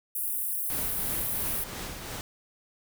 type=high-pass noise; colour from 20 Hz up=white; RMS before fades=-31 dBFS; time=0.15-1.64 s; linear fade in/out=5 ms; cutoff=9300 Hz; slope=48 dB/octave
type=noise with tremolo; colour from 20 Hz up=pink; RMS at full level=-36 dBFS; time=0.7-2.21 s; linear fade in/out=0 ms; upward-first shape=triangle; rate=2.9 Hz; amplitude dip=45%
effects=none